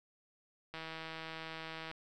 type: click train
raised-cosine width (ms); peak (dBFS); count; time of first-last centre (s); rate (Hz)
0.3; -28; 190; 0.74-1.914; 161
effects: none